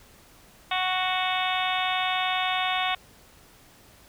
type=harmonic tone with a mistuned harmonic; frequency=370 Hz; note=F#4; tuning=in tune; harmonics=2 / 3 / 4 / 5 / 6 / 7 / 8 / 9 / 10; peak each=-28 / -31 / -35 / -36 / -32 / -34 / -35 / -36 / -33 dBFS; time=0.71-2.95 s; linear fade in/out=5 ms; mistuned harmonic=10; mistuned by=-25 cents; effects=pink hiss -54 dBFS RMS until 4.08 s